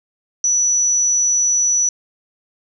sine tone, 5920 Hz, F#8, in tune, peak -13 dBFS, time 0.44-1.89 s, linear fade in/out 2 ms, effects none

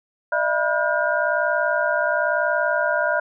sine tone cluster, 605 / 666 / 975 / 1438 / 1575 Hz, D#5 / E5 / B5 / F#6 / G6, -49 / +18 / -23 / -50 / +8 cents, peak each -23 / -25 / -27 / -23 / -27 dBFS, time 0.32-3.2 s, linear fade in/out 5 ms, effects none

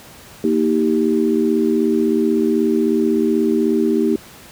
sine chord, Eb major, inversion second, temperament equal with one note detuned, 233.1 / 315.8 / 392 Hz, Bb3 / Eb4 / G4, 0 / +26 / 0 cents, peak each -18 dBFS, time 0.44-4.16 s, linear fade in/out 2 ms, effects pink hiss -41 dBFS RMS until 4.51 s + high-pass 60 Hz 12 dB/octave

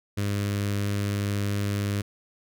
sawtooth tone with notch filter, 101.5 Hz, G#2, 39 cents flat, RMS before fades -27 dBFS, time 0.17-2.02 s, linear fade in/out 10 ms, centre 820 Hz, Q 1.2, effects none

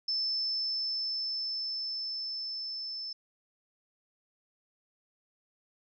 sine tone with level ramp, 5274 Hz, E8, in tune, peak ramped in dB -28 to -36 dBFS, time 0.08-3.13 s, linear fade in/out 5 ms, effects none

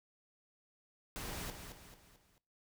pink noise with echo, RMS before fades -43 dBFS, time 1.16-1.5 s, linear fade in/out 0 ms, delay 220 ms, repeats 4, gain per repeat -7 dB, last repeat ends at 2.38 s, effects noise-tail reverb RT60 0.4 s tail -20 dB re dry

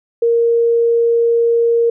sine tone, 466.2 Hz, A#4, in tune, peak -10 dBFS, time 0.22-1.9 s, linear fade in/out 5 ms, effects none

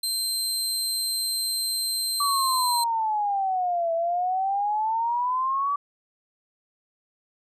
25% pulse tone, 4132 Hz, C8, 22 cents flat, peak -20 dBFS, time 0.03-2.84 s, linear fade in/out 5 ms
sine exponential two-way sweep, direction down then up, 1154 to 659.3 to 1154 Hz, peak -22 dBFS, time 2.2-5.76 s, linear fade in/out 5 ms, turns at 3.93 s
effects none

